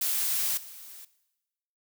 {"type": "noise with level steps", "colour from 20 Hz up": "blue", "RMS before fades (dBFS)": [-28, -46], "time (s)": [0.01, 1.05], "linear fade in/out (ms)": 5, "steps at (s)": 0.57, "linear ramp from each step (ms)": 5, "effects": ["noise-tail reverb RT60 1.0 s tail -17 dB re dry"]}